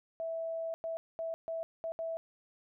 sine tone bursts at uneven times, 656 Hz, E5, 9 cents flat, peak -34 dBFS, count 6, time 0.2-0.74 / 0.84-0.97 / 1.19-1.34 / 1.48-1.63 / 1.84-1.92 / 1.99-2.17 s, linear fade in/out 0 ms, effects none

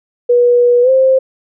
sine tone with pitch glide, 485.2 to 526.1 Hz, B4 to C5, -31 to +9 cents, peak -6 dBFS, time 0.29-1.19 s, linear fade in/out 10 ms, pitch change +140 cents, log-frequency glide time 0.82-0.9 s, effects none

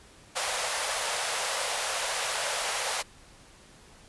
pink high-pass noise, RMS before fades -30 dBFS, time 0.35-3.03 s, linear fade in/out 20 ms, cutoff 500 Hz, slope 48 dB/octave, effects pink hiss -54 dBFS RMS until 4.08 s + resampled to 24000 Hz

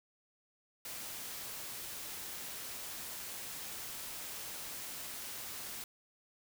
white noise, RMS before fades -44 dBFS, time 0.85-5.84 s, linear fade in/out 2 ms, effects none

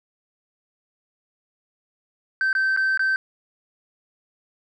sine tone with dropouts, 1550 Hz, G6, 20 cents flat, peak -16 dBFS, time 2.41-3.16 s, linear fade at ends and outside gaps 1 ms, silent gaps 2.529-2.551 / 2.764-2.773 / 2.975-2.994 s, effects tanh soft clip ceiling -17 dBFS

